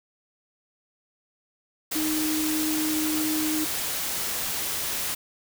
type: tone in noise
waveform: sine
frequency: 310 Hz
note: D#4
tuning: 6 cents flat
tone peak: -25 dBFS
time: 1.95-3.65 s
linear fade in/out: 10 ms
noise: white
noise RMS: -29 dBFS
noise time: 1.91-5.15 s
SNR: +1 dB
effects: none

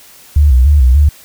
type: tone with vibrato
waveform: sine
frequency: 68 Hz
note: C#2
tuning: 33 cents flat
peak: -4 dBFS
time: 0.36-1.09 s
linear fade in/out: 5 ms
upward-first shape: square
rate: 3.4 Hz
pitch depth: 130 cents each way
effects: white hiss -40 dBFS RMS until 1.24 s

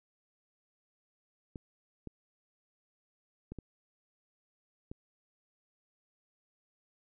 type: clicks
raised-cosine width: 3 ms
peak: -29 dBFS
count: 5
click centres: 1.558 / 2.073 / 3.52 / 3.587 / 4.915 s
effects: none

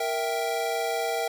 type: chord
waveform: square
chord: E diminished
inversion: second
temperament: equal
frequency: 466.2 / 659.3 / 784 Hz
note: Bb4 / E5 / G5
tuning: 0 / 0 / 0 cents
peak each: -31 dBFS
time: 0-1.28 s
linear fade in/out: 5 ms
effects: none

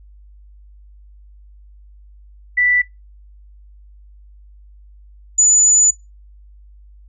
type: tone pair in turn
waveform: sine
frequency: 1973 / 6972 Hz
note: B6 / A8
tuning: -2 / -17 cents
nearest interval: octave + minor seventh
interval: 2185 cents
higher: second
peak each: -12 / -8 dBFS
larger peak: second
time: 2.57-2.82 / 5.38-5.91 s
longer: second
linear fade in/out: 10 ms
effects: noise-tail reverb RT60 0.2 s tail -20 dB re dry + added 50 Hz sine -41 dBFS peak until 7.08 s

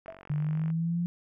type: click train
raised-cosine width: 0.5 ms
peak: -32 dBFS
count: 31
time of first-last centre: 0.06-0.702 s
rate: 46.7 Hz
type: tone with exponential decay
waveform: sine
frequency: 656 Hz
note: E5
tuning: 9 cents flat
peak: -34 dBFS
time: 0.08-0.22 s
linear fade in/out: 2 ms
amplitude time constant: 30 ms
type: linear sweep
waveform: sine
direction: up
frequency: 146.83 to 174.61 Hz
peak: -26 dBFS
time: 0.3-1.06 s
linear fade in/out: 0 ms
effects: none

